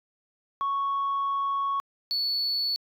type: tone pair in turn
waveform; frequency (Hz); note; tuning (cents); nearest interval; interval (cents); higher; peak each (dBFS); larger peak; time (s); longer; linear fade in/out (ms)
sine; 1108.7 / 4435; C#6 / C#8; 0 / 0; 2 octaves; 2400; second; -23; neither; 0.61-1.8 / 2.11-2.76; first; 0
effects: tanh soft clip ceiling -22 dBFS